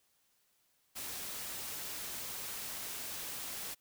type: noise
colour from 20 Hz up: white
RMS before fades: -42 dBFS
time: 0.95-3.75 s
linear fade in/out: 20 ms
effects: white hiss -74 dBFS RMS until 3.8 s